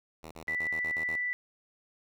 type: tone bursts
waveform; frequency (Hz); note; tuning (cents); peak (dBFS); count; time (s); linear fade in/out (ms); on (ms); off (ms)
5% pulse; 80.3; E2; -45; -32; 8; 0.23-1.158; 5; 81; 40
type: tone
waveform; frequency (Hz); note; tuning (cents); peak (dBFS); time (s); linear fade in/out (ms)
sine; 1975.5; B6; 0; -29; 0.48-1.33; 0
effects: none